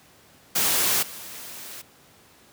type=noise with level steps; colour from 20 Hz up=white; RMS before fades=-22 / -39 dBFS; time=0.55-1.82 s; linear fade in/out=10 ms; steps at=1.02 s; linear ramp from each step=10 ms; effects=pink hiss -54 dBFS RMS until 2.52 s + high-pass 100 Hz 12 dB/octave